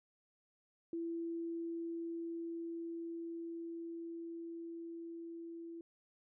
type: tone with level ramp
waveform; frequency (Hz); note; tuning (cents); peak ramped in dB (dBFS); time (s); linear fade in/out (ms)
sine; 334.5; E4; +25; -37 to -45; 0.93-5.81; 2
effects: none